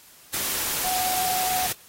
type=tone in noise; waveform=sine; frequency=740 Hz; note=F#5; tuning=in tune; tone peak=-25 dBFS; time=0.84-1.67 s; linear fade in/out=10 ms; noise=white; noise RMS=-27 dBFS; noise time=0.33-1.73 s; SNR=-1 dB; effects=white hiss -51 dBFS RMS until 1.88 s + AAC 48 kbps